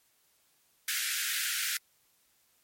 pink high-pass noise, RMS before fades -32 dBFS, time 0.88-1.77 s, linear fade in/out 2 ms, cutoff 1400 Hz, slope 96 dB/octave, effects white hiss -69 dBFS RMS until 2.63 s + MP3 64 kbps

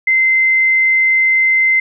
sine tone, 2072 Hz, C7, 17 cents flat, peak -9 dBFS, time 0.07-1.8 s, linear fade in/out 5 ms, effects none

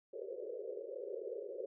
pink band-pass noise, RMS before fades -44 dBFS, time 0.13-1.66 s, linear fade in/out 5 ms, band 380 to 560 Hz, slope 96 dB/octave, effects none

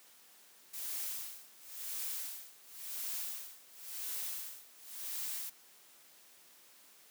blue noise with tremolo, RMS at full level -39 dBFS, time 0.73-5.5 s, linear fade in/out 10 ms, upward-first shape sine, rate 0.94 Hz, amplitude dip 95%, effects white hiss -61 dBFS RMS until 7.1 s + high-pass 200 Hz 12 dB/octave

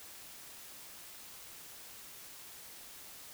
silence, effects white hiss -51 dBFS RMS until 3.33 s

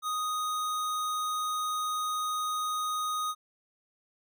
square tone, 1244.5 Hz, D#6, in tune, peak -30 dBFS, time 0.02-3.35 s, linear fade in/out 50 ms, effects none

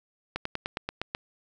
slowing click train, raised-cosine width 0.3 ms, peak -14 dBFS, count 8, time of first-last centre 0.36-1.149 s, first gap 94 ms, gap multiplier 1.06, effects none

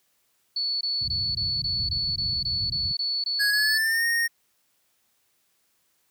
sine tone bursts, 4435 Hz, C#8, in tune, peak -24 dBFS, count 12, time 0.56-3.78 s, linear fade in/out 5 ms, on 250 ms, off 20 ms
white low-pass noise, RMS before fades -34 dBFS, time 1.01-2.93 s, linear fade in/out 10 ms, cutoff 130 Hz, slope 24 dB/octave
square tone with pitch glide, 1661.2 to 1853.9 Hz, G#6 to A#6, 0 to -10 cents, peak -22 dBFS, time 3.39-4.28 s, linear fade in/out 20 ms, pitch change +190 cents, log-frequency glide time 3.49-4.05 s
effects white hiss -69 dBFS RMS until 6.1 s + high-pass 60 Hz 12 dB/octave

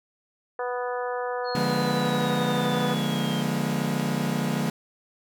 harmonic tone, 246.9 Hz, B3, in tune, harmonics 2 / 3 / 4 / 5 / 6 / 7, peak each -29 / -33 / -35 / -37 / -39 / -40 dBFS, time 0.59-2.94 s, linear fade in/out 2 ms
sine exponential sweep, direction down, 4325 to 3136 Hz, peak -35 dBFS, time 1.44-3.45 s, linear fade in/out 50 ms
40% pulse chord, D diminished seventh, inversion none, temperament equal with one note detuned, 146.83 / 174.61 / 207.7 / 241.2 Hz, D3 / F3 / Ab3 / Cb4, 0 / 0 / 0 / -41 cents, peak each -29 dBFS, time 1.55-4.7 s, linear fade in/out 2 ms
effects none

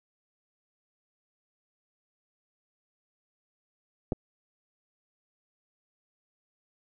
clicks, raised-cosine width 2 ms, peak -14 / -28 dBFS, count 2, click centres 4.122 / 4.13 s, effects none

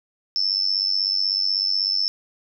sine tone with amplitude modulation, 5300 Hz, E8, 9 cents sharp, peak -15 dBFS, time 0.36-2.08 s, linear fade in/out 0 ms, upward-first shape sine, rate 96.2 Hz, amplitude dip 95%, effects none

